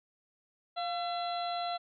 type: harmonic tone with a mistuned harmonic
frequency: 675 Hz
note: E5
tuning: 41 cents sharp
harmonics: 1 / 2 / 3 / 4 / 5 / 6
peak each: -33 / -41 / -50 / -50 / -46 / -43 dBFS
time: 0.76-1.78 s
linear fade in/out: 20 ms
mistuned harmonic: 1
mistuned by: +64 cents
effects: none